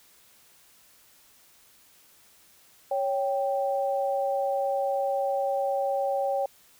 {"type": "tone pair together", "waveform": "sine", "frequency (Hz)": [554.4, 784], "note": ["C#5", "G5"], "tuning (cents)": [0, 0], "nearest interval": "tritone", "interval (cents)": 600, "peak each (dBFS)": [-26, -28], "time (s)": [2.91, 6.46], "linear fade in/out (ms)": 5, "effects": ["white hiss -58 dBFS RMS until 6.79 s"]}